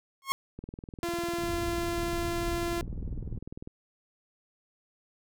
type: tone with exponential growth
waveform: sawtooth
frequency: 1085 Hz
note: C#6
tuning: 37 cents flat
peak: -18 dBFS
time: 0.22-0.32 s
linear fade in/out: 0 ms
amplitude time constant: 20 ms
type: click train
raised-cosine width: 3 ms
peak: -28 dBFS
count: 63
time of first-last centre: 0.59-3.675 s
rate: 20.1 Hz
type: tone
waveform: sawtooth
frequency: 342.6 Hz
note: F4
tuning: 33 cents flat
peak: -26 dBFS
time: 1.03-2.81 s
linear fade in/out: 0 ms
type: low-pass noise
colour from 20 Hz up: pink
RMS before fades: -37 dBFS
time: 1.4-3.39 s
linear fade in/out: 10 ms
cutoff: 130 Hz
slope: 12 dB/octave
effects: none